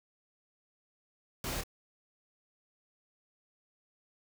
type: noise with echo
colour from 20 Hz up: pink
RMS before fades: -37 dBFS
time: 1.44-1.61 s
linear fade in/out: 2 ms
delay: 26 ms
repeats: 1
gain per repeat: -6 dB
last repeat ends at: 1.636 s
effects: none